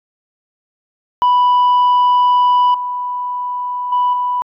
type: tone with level steps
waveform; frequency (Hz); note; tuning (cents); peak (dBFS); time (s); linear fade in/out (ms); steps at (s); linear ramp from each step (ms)
sine; 987.8; B5; 0; -6 / -18 / -10 / -14; 1.22-4.42; 0; 2.74 / 3.92 / 4.13; 5
effects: tanh soft clip ceiling -8 dBFS